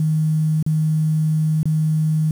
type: tone with dropouts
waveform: sine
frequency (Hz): 156.1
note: D#3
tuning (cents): +6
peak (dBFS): -15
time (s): 0-2.31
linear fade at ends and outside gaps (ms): 2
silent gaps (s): 0.627-0.663 / 1.631-1.655
effects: 7-bit